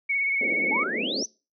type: tone with vibrato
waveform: sine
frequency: 2217 Hz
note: C#7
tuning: in tune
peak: -22 dBFS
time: 0.09-0.84 s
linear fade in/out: 10 ms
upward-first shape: sine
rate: 17 Hz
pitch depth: 30 cents each way
type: band-pass noise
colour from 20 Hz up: pink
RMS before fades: -32 dBFS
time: 0.41-1.23 s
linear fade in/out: 2 ms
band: 210 to 590 Hz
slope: 48 dB/octave
type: exponential sweep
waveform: sine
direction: up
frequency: 807 to 6272 Hz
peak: -27 dBFS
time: 0.71-1.26 s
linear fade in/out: 10 ms
effects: noise-tail reverb RT60 0.3 s tail -23 dB re dry